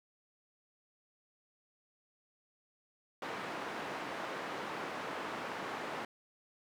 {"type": "band-pass noise", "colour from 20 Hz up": "white", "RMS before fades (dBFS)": -41, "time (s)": [3.22, 6.05], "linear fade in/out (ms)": 2, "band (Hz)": [210, 1400], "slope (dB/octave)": 12, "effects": []}